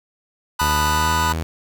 45% pulse chord, B dominant seventh, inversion third, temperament just, 889 / 987.8 / 1234.7 / 1481.6 Hz, A5 / B5 / D#6 / F#6, +18 / 0 / -14 / +2 cents, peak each -26 / -20 / -26 / -25 dBFS, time 0.59-1.33 s, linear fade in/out 10 ms
sawtooth tone with pitch glide, 75.2 to 80.6 Hz, D2 to E2, +42 to -38 cents, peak -18 dBFS, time 0.61-1.43 s, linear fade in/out 0 ms, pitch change +120 cents, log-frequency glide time 0.87-1.1 s
effects 8-bit

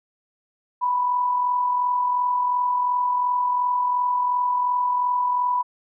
sine tone with amplitude modulation, 987.8 Hz, B5, in tune, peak -17 dBFS, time 0.81-5.63 s, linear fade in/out 20 ms, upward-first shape sine, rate 42.8 Hz, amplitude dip 40%, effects none

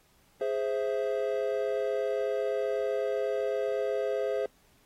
triangle chord, Ab augmented, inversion none, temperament equal, 415.3 / 523.3 / 659.3 Hz, Ab4 / C5 / E5, 0 / 0 / 0 cents, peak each -29 / -29 / -32 dBFS, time 0.41-4.46 s, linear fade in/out 2 ms, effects pink hiss -65 dBFS RMS until 4.85 s + AAC 48 kbps

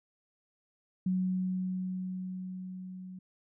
sine tone with level ramp, 185 Hz, F#3, in tune, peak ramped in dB -26 to -42 dBFS, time 1.06-3.19 s, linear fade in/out 5 ms, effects none

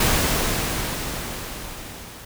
pink noise with level ramp, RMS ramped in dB -18 to -40 dBFS, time 0-2.25 s, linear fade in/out 5 ms, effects none

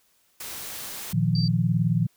white noise, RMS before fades -36 dBFS, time 0.4-1.13 s, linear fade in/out 5 ms
sine chord, Bb suspended fourth, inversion none, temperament equal, 116.54 / 155.56 / 174.61 Hz, Bb2 / Eb3 / F3, 0 / 0 / 0 cents, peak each -24 dBFS, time 1.13-2.07 s, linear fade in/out 10 ms
sine tone, 4654 Hz, D8, 17 cents flat, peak -30 dBFS, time 1.35-1.48 s, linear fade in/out 2 ms
effects white hiss -65 dBFS RMS until 2.16 s

